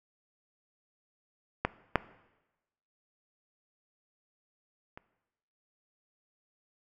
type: clicks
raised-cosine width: 0.5 ms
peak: -11 / -7 / -29 dBFS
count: 3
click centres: 1.65 / 1.957 / 4.975 s
effects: noise-tail reverb RT60 1.0 s tail -18 dB re dry